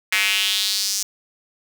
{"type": "tone with high-pass filter sweep", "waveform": "square", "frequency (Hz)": 100, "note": "G2", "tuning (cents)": 35, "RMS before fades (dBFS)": -21, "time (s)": [0.12, 1.03], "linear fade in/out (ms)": 5, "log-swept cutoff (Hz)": [2100, 6100], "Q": 3.2, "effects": []}